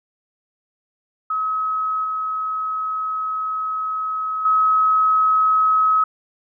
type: tone with level steps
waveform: sine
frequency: 1279 Hz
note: D#6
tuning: 47 cents sharp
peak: -19 / -21 / -13 dBFS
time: 1.3-6.04 s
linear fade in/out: 5 ms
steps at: 2.04 / 4.45 s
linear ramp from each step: 5 ms
effects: none